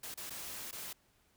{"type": "noise with dropouts", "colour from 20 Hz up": "white", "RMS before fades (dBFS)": -44, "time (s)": [0.03, 0.93], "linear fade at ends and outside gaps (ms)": 5, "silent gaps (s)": [[0.142, 0.174], [0.298, 0.304], [0.712, 0.726]], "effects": ["pink hiss -71 dBFS RMS until 1.36 s"]}